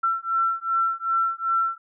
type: beating tone pair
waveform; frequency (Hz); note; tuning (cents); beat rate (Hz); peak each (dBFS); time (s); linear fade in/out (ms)
sine; 1346 / 1348.6; E6 / E6; +36 / +39; 2.6; -24; 0.03-1.78; 10
effects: none